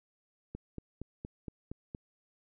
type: click train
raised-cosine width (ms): 3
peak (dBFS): -27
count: 7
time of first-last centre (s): 0.55-1.949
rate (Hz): 4.29
effects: none